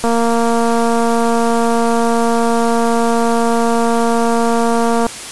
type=click train; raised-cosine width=1 ms; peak=-3 dBFS; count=1167; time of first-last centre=0.04-5.066 s; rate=232 Hz; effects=white hiss -28 dBFS RMS until 5.31 s + resampled to 24000 Hz